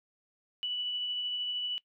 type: tone with tremolo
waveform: sine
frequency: 2960 Hz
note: F#7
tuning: in tune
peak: -30 dBFS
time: 0.63-1.78 s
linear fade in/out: 0 ms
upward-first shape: triangle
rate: 13 Hz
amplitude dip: 25%
effects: noise-tail reverb RT60 0.1 s tail -20 dB re dry